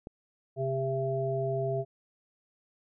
click, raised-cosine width 2 ms, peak -27 dBFS, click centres 0.071 s
harmonic tone, 133.4 Hz, C3, 34 cents sharp, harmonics 1 / 3 / 5, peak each -32 / -32 / -32 dBFS, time 0.56-1.85 s, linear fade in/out 50 ms
effects none

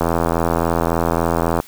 click train, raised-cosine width 1 ms, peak -3 dBFS, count 134, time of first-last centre 0.01-1.601 s, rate 83.6 Hz, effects white hiss -43 dBFS RMS until 1.67 s

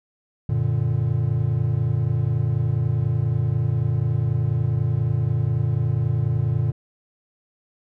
triangle chord, Gb augmented, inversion none, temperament equal, 92.5 / 116.54 / 146.83 Hz, Gb2 / Bb2 / D3, 0 / 0 / 0 cents, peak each -25 / -19 / -22 dBFS, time 0.49-6.72 s, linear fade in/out 5 ms, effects none

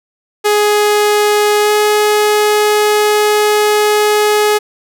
sawtooth tone with pitch glide, 417.6 to 420.7 Hz, G#4 to G#4, +10 to +22 cents, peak -5 dBFS, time 0.44-4.59 s, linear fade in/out 20 ms, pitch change +12 cents, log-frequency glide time 1.61-1.71 s, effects none

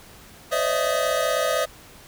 square tone cluster, 514 / 577 / 627 / 663 / 1245 Hz, C5 / D5 / D#5 / E5 / D#6, -31 / -31 / +13 / +10 / +1 cents, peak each -28 dBFS, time 0.51-1.66 s, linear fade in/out 20 ms, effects pink hiss -47 dBFS RMS until 2.07 s

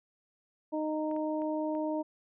harmonic tone, 308.8 Hz, D#4, 13 cents flat, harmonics 1 / 2 / 3, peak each -32 / -34 / -39 dBFS, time 0.72-2.03 s, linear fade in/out 20 ms
clicks, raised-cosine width 0.5 ms, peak -38 dBFS, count 4, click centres 1.113 / 1.164 / 1.419 / 1.751 s
effects none

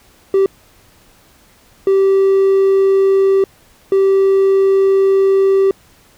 triangle tone bursts at uneven times, 388.4 Hz, G4, 16 cents flat, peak -6 dBFS, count 3, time 0.34-0.46 / 1.87-3.44 / 3.92-5.71 s, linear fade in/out 2 ms, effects tanh soft clip ceiling -2 dBFS + pink hiss -49 dBFS RMS until 6.17 s

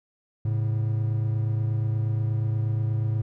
triangle tone pair together, 108.73 / 137.1 Hz, A2 / C#3, -20 / -19 cents, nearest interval major third, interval 401 cents, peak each -21 / -29 dBFS, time 0.45-3.22 s, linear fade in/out 5 ms, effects none

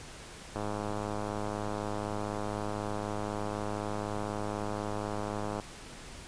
click train, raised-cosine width 1 ms, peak -21 dBFS, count 525, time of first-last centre 0.56-5.598 s, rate 104 Hz, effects pink hiss -47 dBFS RMS until 6.27 s + resampled to 22050 Hz

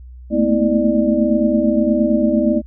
sine tone cluster, 219.7 / 228.4 / 250 / 322.1 / 595 Hz, A3 / A#3 / B3 / E4 / D5, -2 / -35 / +21 / -40 / +22 cents, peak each -19 dBFS, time 0.3-2.62 s, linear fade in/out 50 ms, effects added 62 Hz sine -34 dBFS peak until 2.66 s

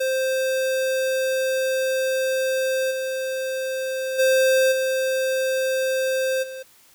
square tone with level steps, 524 Hz, C5, 2 cents sharp, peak -21 / -25 / -16 / -21 / -33 dBFS, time 0-6.63 s, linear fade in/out 10 ms, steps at 2.9 / 4.18 / 4.71 / 6.42 s, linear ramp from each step 20 ms, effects white hiss -54 dBFS RMS until 6.94 s

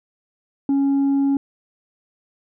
sine tone with tanh clipping, 276.9 Hz, C#4, 2 cents flat, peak -16 dBFS, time 0.69-1.37 s, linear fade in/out 2 ms, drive 2 dB, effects none

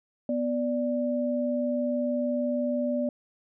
sine tone pair together, 246.8 / 587 Hz, B3 / D5, -1 / -1 cents, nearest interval octave + minor third, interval 1500 cents, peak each -27 / -28 dBFS, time 0.29-3.09 s, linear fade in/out 2 ms, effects none

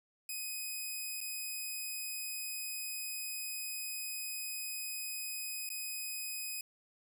5% pulse tone with dropouts, 2510 Hz, D#7, 15 cents sharp, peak -29 dBFS, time 0.29-6.61 s, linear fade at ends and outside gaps 2 ms, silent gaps 1.206-1.212 / 5.691-5.701 s, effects none

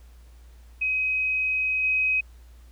sine tone with level steps, 2529 Hz, D#7, 28 cents sharp, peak -22 / -20 dBFS, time 0.81-2.21 s, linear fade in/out 10 ms, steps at 1.83 s, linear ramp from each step 10 ms, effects added 59 Hz sine -46 dBFS peak until 2.71 s + pink hiss -61 dBFS RMS until 2.71 s

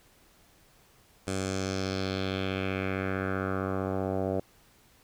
10% pulse tone with low-pass filter sweep, 95.4 Hz, G2, 47 cents flat, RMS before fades -31 dBFS, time 1.27-4.4 s, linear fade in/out 5 ms, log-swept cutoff 8600 to 630 Hz, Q 2.5, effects pink hiss -61 dBFS RMS until 5.03 s

